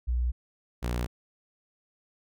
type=tone pair in turn; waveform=sine / sawtooth; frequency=60.7 / 60.18 Hz; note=B1 / B1; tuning=-29 / -44 cents; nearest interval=unison; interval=15 cents; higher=first; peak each=-24 dBFS; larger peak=neither; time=0.07-0.32 / 0.82-1.07 s; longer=neither; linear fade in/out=20 ms; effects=none